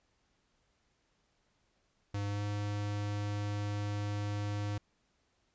square tone with pitch glide, 101.5 to 103.04 Hz, G#2 to G#2, -39 to -13 cents, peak -34 dBFS, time 2.14-4.78 s, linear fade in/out 5 ms, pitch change +26 cents, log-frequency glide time 2.26-2.43 s, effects pink hiss -75 dBFS RMS until 5.54 s + resampled to 16000 Hz

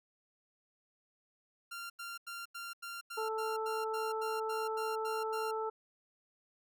sawtooth tone bursts, 1385 Hz, F6, 15 cents flat, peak -38 dBFS, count 14, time 1.71-5.514 s, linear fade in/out 10 ms, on 190 ms, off 88 ms
harmonic tone, 440 Hz, A4, in tune, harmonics 1 / 2 / 3, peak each -36 / -39 / -41 dBFS, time 3.17-5.7 s, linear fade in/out 10 ms
effects none

